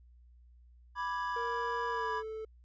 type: chord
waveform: triangle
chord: G# diminished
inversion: first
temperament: equal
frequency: 987.8 / 1174.7 / 1661.2 Hz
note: B5 / D6 / G#6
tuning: 0 / 0 / 0 cents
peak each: -33 / -38 / -38 dBFS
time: 0.95-2.23 s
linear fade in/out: 50 ms
type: tone with pitch glide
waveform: triangle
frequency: 467.3 to 438.5 Hz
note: A#4 to A4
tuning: +4 to -6 cents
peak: -36 dBFS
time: 1.36-2.45 s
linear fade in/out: 5 ms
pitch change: -110 cents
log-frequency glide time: 1.89-2.14 s
effects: added 60 Hz sine -56 dBFS peak until 2.64 s + resampled to 16000 Hz